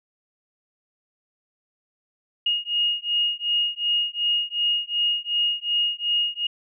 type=beating tone pair; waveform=sine; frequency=2861 / 2863.7 Hz; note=F7 / F7; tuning=+41 / +43 cents; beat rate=2.7 Hz; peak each=-24 dBFS; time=2.46-6.47 s; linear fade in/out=5 ms; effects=none